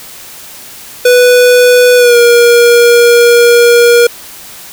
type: tone with pitch glide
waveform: square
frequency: 493.9 to 475.4 Hz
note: B4 to A#4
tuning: 0 to +34 cents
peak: -3 dBFS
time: 1.05-4.07 s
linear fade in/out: 5 ms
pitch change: -66 cents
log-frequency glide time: 1.97-2.17 s
effects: white hiss -30 dBFS RMS until 4.72 s